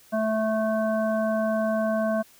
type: harmonic tone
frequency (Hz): 219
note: A3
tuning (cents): -8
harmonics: 1 / 3 / 5 / 7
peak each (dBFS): -26 / -24 / -35 / -35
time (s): 0.12-2.23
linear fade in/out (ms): 20
effects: white hiss -55 dBFS RMS until 2.39 s